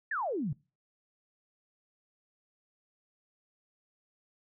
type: exponential sweep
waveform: sine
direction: down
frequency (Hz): 1864.7 to 127.2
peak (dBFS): -30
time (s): 0.11-0.53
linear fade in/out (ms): 5
effects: noise-tail reverb RT60 0.3 s tail -22 dB re dry